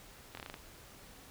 slowing click train, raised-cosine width 0.3 ms, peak -27 dBFS, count 7, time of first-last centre 0.35-0.541 s, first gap 23 ms, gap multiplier 1.13, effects pink hiss -55 dBFS RMS until 1.3 s

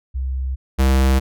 sine / square tone pair in turn, 65.41 / 66.21 Hz, C2 / C2, 0 / +21 cents, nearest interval unison, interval 21 cents, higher second, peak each -20 / -13 dBFS, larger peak second, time 0.14-0.56 / 0.78-1.2 s, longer neither, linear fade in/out 20 ms, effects none

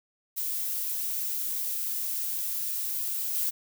violet noise with level steps, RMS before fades -31 / -28 dBFS, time 0.36-3.51 s, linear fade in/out 20 ms, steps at 3.34 s, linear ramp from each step 20 ms, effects none

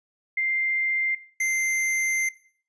sine / square tone pair in turn, 2095 / 2085 Hz, C7 / C7, +2 / -7 cents, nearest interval unison, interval 9 cents, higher first, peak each -22 / -23 dBFS, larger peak first, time 0.37-1.15 / 1.4-2.29 s, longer second, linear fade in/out 5 ms, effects noise-tail reverb RT60 0.5 s tail -17 dB re dry + resampled to 22050 Hz

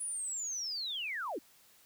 sine linear sweep, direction down, 9956 to 230 Hz, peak -35 dBFS, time 0-1.39 s, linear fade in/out 10 ms, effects white hiss -63 dBFS RMS until 1.85 s

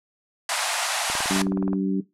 pink band-pass noise, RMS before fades -26 dBFS, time 0.49-1.42 s, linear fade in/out 2 ms, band 640 to 11000 Hz, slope 48 dB/octave
click train, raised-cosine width 1 ms, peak -18 dBFS, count 13, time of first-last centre 1.1-1.732 s, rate 19 Hz
harmonic tone, 96.1 Hz, G2, 34 cents flat, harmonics 2 / 3 / 4, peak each -24 / -25 / -32 dBFS, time 1.3-2.01 s, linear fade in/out 10 ms
effects noise-tail reverb RT60 0.2 s tail -17 dB re dry

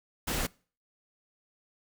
pink noise, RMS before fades -31 dBFS, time 0.27-0.47 s, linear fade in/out 10 ms, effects noise-tail reverb RT60 0.4 s tail -24 dB re dry

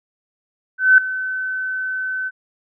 sine tone with ADSR envelope, 1521 Hz, F#6, 47 cents sharp, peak -5 dBFS, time 0.78-2.31 s, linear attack 200 ms, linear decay 3 ms, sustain -16 dB, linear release 39 ms, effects none

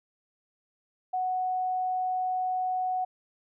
sine tone, 740 Hz, F#5, in tune, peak -26 dBFS, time 1.13-3.05 s, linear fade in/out 10 ms, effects none

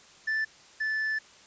triangle tone pair in turn, 1760 / 1750.3 Hz, A6 / A6, 0 / -10 cents, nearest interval unison, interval 10 cents, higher first, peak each -24 / -25 dBFS, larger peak first, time 0.27-0.45 / 0.8-1.19 s, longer second, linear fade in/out 10 ms, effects white hiss -54 dBFS RMS until 1.46 s + resampled to 16000 Hz

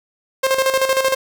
sawtooth tone with tremolo, 530 Hz, C5, 22 cents sharp, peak -9 dBFS, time 0.43-1.15 s, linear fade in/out 10 ms, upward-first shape square, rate 13 Hz, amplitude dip 60%, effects none

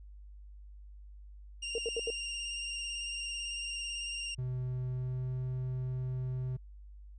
sawtooth tone with vibrato, 2794 Hz, F7, in tune, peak -33 dBFS, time 1.62-4.35 s, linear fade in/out 10 ms, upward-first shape square, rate 18 Hz, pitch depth 16 cents each way
sine tone bursts, 460.3 Hz, A#4, 22 cents flat, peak -31 dBFS, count 4, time 1.75-2.103 s, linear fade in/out 2 ms, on 32 ms, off 75 ms
triangle tone with pitch glide, 126.7 to 127.95 Hz, B2 to C3, +45 to -38 cents, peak -31 dBFS, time 4.38-6.57 s, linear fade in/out 10 ms, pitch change +17 cents, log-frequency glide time 4.85-5.33 s
effects added 50 Hz sine -48 dBFS peak until 7.18 s + resampled to 22050 Hz

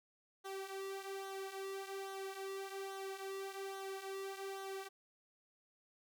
sawtooth tone with flanger, 388.5 Hz, G4, 16 cents flat, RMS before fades -45 dBFS, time 0.44-4.89 s, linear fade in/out 20 ms, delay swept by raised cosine 0.4 to 3.9 ms, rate 1.2 Hz, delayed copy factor -0.65, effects none

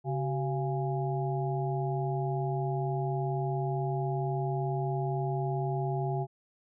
harmonic tone with a mistuned harmonic, 137.8 Hz, C#3, 10 cents flat, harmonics 1 / 3 / 5 / 6, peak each -30 / -35 / -37 / -38 dBFS, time 0.04-6.27 s, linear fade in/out 50 ms, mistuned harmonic 3, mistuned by -140 cents, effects none

